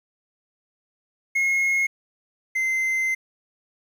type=tone pair in turn; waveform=triangle; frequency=2160 / 2072 Hz; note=C#7 / C7; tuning=-45 / -17 cents; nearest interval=minor second; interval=72 cents; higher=first; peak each=-17 / -19 dBFS; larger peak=first; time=1.35-1.87 / 2.55-3.15 s; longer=second; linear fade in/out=10 ms; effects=9-bit